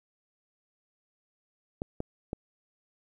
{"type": "clicks", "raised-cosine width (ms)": 2, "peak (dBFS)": -19, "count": 3, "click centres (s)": [1.819, 2.004, 2.331], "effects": ["10-bit"]}